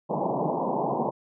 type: band-pass noise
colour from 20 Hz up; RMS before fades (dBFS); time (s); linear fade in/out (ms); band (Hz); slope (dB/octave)
white; -27; 0.09-1.11; 20; 130 to 1000; 96
effects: none